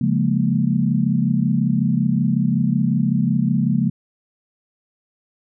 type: chord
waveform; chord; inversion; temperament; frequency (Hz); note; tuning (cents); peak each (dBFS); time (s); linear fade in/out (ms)
sine; Bb minor seventh; first; equal; 138.59 / 174.61 / 207.7 / 233.1; Db3 / F3 / Ab3 / Bb3; 0 / 0 / 0 / 0; -21; 0.01-3.9; 5
effects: none